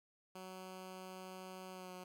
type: tone with pitch glide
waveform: 10% pulse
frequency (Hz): 186.4 to 182.88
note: F#3 to F#3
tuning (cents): +13 to -20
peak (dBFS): -40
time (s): 0.35-2.04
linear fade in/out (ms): 5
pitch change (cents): -33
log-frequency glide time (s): 1.71-1.92
effects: none